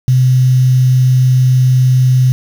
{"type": "tone with quantisation", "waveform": "sine", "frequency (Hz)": 128.1, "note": "C3", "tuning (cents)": -36, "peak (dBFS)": -6, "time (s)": [0.08, 2.32], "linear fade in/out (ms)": 0, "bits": 5, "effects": []}